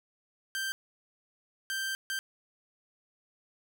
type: tone bursts at uneven times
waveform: sawtooth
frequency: 1568 Hz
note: G6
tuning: in tune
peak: -28 dBFS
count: 3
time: 0.55-0.72 / 1.7-1.95 / 2.1-2.19 s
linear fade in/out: 0 ms
effects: none